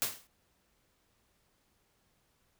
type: noise with exponential decay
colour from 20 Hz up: white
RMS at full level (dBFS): -28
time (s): 0.02-0.27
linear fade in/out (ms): 0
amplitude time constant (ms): 53
effects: pink hiss -73 dBFS RMS until 2.59 s